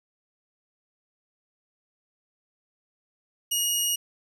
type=tone; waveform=15% pulse; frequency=2879 Hz; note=F#7; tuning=48 cents flat; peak=-16 dBFS; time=3.51-3.96 s; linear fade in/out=10 ms; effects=none